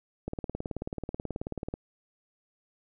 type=click train; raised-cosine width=2 ms; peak=-20 dBFS; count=28; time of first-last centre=0.28-1.739 s; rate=18.5 Hz; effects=none